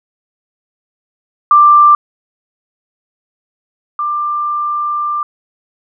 sine tone pair in turn, 1182 / 1187.5 Hz, D6 / D6, +11 / +19 cents, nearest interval unison, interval 8 cents, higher second, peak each -3 / -14 dBFS, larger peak first, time 1.51-1.95 / 3.99-5.23 s, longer second, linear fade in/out 2 ms, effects none

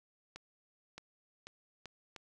accelerating click train, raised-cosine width 0.2 ms, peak -29 dBFS, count 5, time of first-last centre 0.36-2.162 s, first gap 620 ms, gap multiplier 0.79, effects none

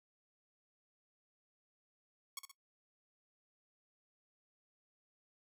5% pulse tone with echo, 1108.7 Hz, C#6, in tune, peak -29 dBFS, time 2.37-2.39 s, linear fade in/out 2 ms, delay 62 ms, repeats 2, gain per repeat -6 dB, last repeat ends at 2.514 s, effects noise-tail reverb RT60 0.1 s tail -19 dB re dry

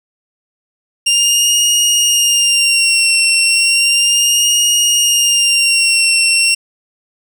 20% pulse tone with vibrato, 2790 Hz, F7, 2 cents flat, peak -4 dBFS, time 1.06-6.55 s, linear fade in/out 10 ms, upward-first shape sine, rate 0.34 Hz, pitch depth 44 cents each way, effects none

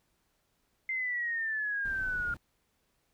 sine exponential sweep, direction down, 2093 to 1409 Hz, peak -30 dBFS, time 0.89-2.34 s, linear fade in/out 2 ms
brown noise, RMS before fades -44 dBFS, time 1.85-2.37 s, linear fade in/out 2 ms
effects pink hiss -75 dBFS RMS until 3.13 s

